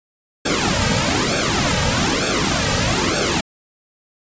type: noise with flanger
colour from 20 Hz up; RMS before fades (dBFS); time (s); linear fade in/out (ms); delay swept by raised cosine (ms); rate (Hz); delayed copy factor
pink; -18; 0.45-3.41; 10; 1 to 2.9; 1.1; -0.95
effects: resampled to 16000 Hz